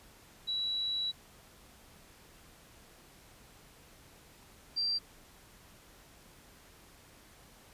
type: tone pair in turn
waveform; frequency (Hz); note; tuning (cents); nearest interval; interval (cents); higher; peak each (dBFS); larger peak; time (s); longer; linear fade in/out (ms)
sine; 3918 / 4710; B7 / D8; -15 / +4; minor third; 319; second; -31 / -29; second; 0.47-1.12 / 4.76-4.99; first; 20
effects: pink hiss -58 dBFS RMS until 7.73 s + resampled to 32000 Hz